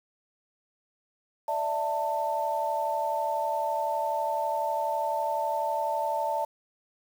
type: chord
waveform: sine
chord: D suspended second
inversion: none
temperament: equal with one note detuned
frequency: 587.3 / 659.3 / 891.8 Hz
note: D5 / E5 / A5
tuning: 0 / 0 / +23 cents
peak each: -32 / -32 / -28 dBFS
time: 1.48-6.45 s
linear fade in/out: 5 ms
effects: 8-bit